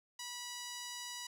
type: tone with band-pass filter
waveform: sawtooth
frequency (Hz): 976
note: B5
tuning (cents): -21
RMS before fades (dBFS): -45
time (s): 0.19-1.27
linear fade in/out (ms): 5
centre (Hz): 5800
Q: 1
effects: none